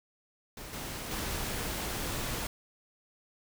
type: noise with level steps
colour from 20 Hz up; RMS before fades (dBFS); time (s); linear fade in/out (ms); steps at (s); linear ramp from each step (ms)
pink; -44 / -39 / -35; 0.57-2.47; 2; 0.73 / 1.11; 2
effects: none